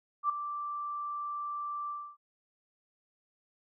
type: tone with ADSR envelope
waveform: sine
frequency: 1173 Hz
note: D6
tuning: 2 cents flat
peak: -23 dBFS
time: 0.23-2.17 s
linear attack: 65 ms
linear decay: 5 ms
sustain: -11 dB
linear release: 280 ms
effects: none